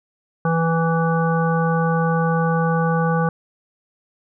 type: harmonic tone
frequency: 164.81 Hz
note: E3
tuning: in tune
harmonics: 1 / 3 / 5 / 7 / 9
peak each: -18 / -23 / -25 / -26 / -28 dBFS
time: 0.45-3.29 s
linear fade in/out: 2 ms
effects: none